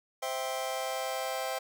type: chord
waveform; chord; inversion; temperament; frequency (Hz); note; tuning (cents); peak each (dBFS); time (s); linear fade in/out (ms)
sawtooth; C major; none; just; 523.3 / 654.1 / 784.9; C5 / E5 / G5; 0 / -14 / +2; -32 / -33 / -32; 0.22-1.59; 10
effects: 10-bit